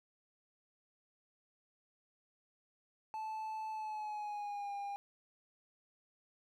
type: tone with pitch glide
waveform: triangle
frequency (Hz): 873 to 805.2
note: A5 to G5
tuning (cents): -14 to +46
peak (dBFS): -37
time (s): 3.14-4.96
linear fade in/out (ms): 0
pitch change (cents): -140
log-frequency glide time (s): 3.71-4.73
effects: none